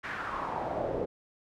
brown noise with band-pass filter sweep, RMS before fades -34 dBFS, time 0.03-1.06 s, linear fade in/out 20 ms, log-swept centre 1800 to 440 Hz, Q 3.2, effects none

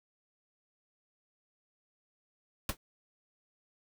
pink noise with exponential decay, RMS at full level -28 dBFS, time 2.69-2.77 s, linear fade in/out 2 ms, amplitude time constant 16 ms, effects none

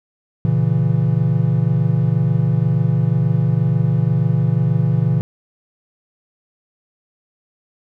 triangle chord, A# diminished, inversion none, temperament equal, 116.54 / 138.59 / 164.81 Hz, A#2 / C#3 / E3, 0 / 0 / 0 cents, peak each -16 dBFS, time 0.45-5.21 s, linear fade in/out 0 ms, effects none

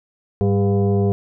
sine tone with frequency modulation, 102.7 Hz, G#2, 19 cents flat, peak -14 dBFS, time 0.41-1.12 s, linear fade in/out 0 ms, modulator 299 Hz, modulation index 1.2, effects none

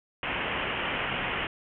white low-pass noise, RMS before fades -31 dBFS, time 0.23-1.47 s, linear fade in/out 2 ms, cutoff 3100 Hz, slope 96 dB/octave, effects none

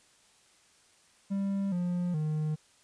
triangle tone with pitch steps, 197.1 / 177 / 153.9 Hz, G3 / F3 / D#3, +10 / +23 / -19 cents, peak -26 dBFS, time 1.3-2.56 s, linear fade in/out 20 ms, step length 420 ms, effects white hiss -63 dBFS RMS until 2.83 s + resampled to 22050 Hz

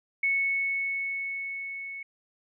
sine tone with level ramp, 2208 Hz, C#7, 7 cents flat, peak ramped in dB -22 to -36 dBFS, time 0.23-2.03 s, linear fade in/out 5 ms, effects none

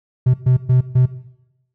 triangle tone bursts at uneven times, 127.3 Hz, C3, 47 cents flat, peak -7 dBFS, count 4, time 0.26-0.34 / 0.46-0.57 / 0.69-0.81 / 0.95-1.06 s, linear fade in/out 10 ms, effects noise-tail reverb RT60 0.9 s tail -17 dB re dry + tanh soft clip ceiling -3 dBFS

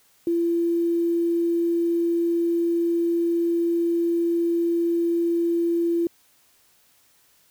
sine tone with quantisation, 339.4 Hz, F4, 49 cents flat, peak -19 dBFS, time 0.27-6.07 s, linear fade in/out 2 ms, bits 8, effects white hiss -60 dBFS RMS until 7.5 s

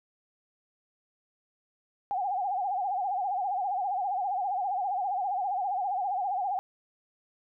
sine tone with vibrato, 770 Hz, G5, 31 cents flat, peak -27 dBFS, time 2.11-6.59 s, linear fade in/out 0 ms, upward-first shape sine, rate 15 Hz, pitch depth 120 cents each way, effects none

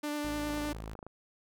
sawtooth tone with vibrato, 295.8 Hz, D4, 13 cents sharp, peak -29 dBFS, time 0.03-0.73 s, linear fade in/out 10 ms, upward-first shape square, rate 9.8 Hz, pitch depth 10 cents each way
sawtooth tone, 54.1 Hz, A1, 29 cents flat, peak -37 dBFS, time 0.24-0.94 s, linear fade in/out 0 ms
click train, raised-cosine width 1 ms, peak -31 dBFS, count 16, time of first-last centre 0.5-1.066 s, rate 26.5 Hz
effects none

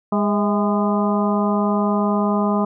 harmonic tone with a mistuned harmonic, 204.6 Hz, G#3, 26 cents flat, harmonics 1 / 2 / 3 / 4 / 5 / 6, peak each -18 / -25 / -25 / -27 / -26 / -28 dBFS, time 0.12-2.65 s, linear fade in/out 5 ms, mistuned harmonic 3, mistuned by +65 cents, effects none

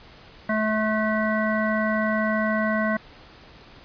harmonic tone, 216.3 Hz, A3, 29 cents flat, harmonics 1 / 3 / 5 / 7 / 9, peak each -24 / -26 / -30 / -29 / -30 dBFS, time 0.49-2.97 s, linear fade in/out 5 ms, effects pink hiss -48 dBFS RMS until 3.84 s + resampled to 11025 Hz

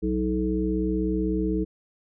harmonic tone with a mistuned harmonic, 62 Hz, B1, 7 cents sharp, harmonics 1 / 3 / 5 / 7, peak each -29 / -28 / -26 / -30 dBFS, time 0.02-1.65 s, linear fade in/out 20 ms, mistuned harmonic 5, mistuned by +44 cents, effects none

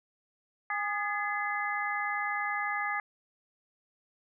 harmonic tone with a mistuned harmonic, 409.5 Hz, G#4, 24 cents flat, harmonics 2 / 3 / 4 / 5, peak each -35 / -35 / -35 / -35 dBFS, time 0.7-3 s, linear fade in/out 2 ms, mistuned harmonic 4, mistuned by +61 cents, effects none

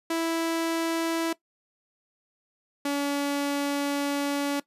sawtooth tone pair in turn, 329.6 / 284.3 Hz, E4 / C#4, 0 / +44 cents, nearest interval minor third, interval 256 cents, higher first, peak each -21 dBFS, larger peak neither, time 0.1-1.33 / 2.85-4.6 s, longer second, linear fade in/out 5 ms, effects noise-tail reverb RT60 0.1 s tail -19 dB re dry + resampled to 32000 Hz

